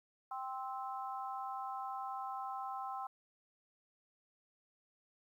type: harmonic tone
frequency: 261.6 Hz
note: C4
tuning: in tune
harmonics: 3 / 4 / 5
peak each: -42 / -44 / -46 dBFS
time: 0.31-3.07 s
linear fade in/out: 5 ms
effects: 12-bit